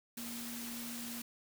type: tone in noise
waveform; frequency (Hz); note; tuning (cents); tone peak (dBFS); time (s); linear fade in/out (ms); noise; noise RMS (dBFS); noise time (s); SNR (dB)
sine; 236.1; A#3; +22; -44; 0.17-1.22; 5; white; -45; 0.17-1.22; -2
effects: none